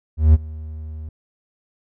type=tone with ADSR envelope; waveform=triangle; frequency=77.78 Hz; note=D#2; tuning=in tune; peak=-4 dBFS; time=0.17-1.09 s; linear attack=170 ms; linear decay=29 ms; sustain=-23 dB; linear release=4 ms; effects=none